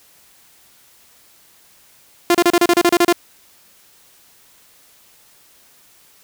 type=tone bursts; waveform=sawtooth; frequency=347.4 Hz; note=F4; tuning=9 cents flat; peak=-6 dBFS; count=11; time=2.3-3.126 s; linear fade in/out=2 ms; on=46 ms; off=32 ms; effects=white hiss -51 dBFS RMS until 6.23 s